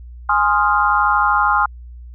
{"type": "chord", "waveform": "sine", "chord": "F minor seventh", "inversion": "first", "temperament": "equal", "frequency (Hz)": [830.6, 1046.5, 1244.5, 1396.9], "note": ["Ab5", "C6", "Eb6", "F6"], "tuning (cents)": [0, 0, 0, 0], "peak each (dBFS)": -18, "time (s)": [0.29, 1.66], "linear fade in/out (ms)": 5, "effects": ["added 60 Hz sine -33 dBFS peak until 2.14 s"]}